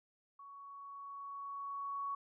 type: tone with level ramp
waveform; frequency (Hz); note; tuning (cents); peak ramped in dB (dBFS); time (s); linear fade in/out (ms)
sine; 1118; C#6; +14; -51 to -36; 0.39-2.15; 5
effects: none